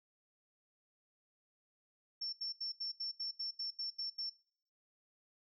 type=tone bursts; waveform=sine; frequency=5420 Hz; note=E8; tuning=47 cents sharp; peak=-37 dBFS; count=11; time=2.21-4.3 s; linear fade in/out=10 ms; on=120 ms; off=77 ms; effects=noise-tail reverb RT60 0.6 s tail -24 dB re dry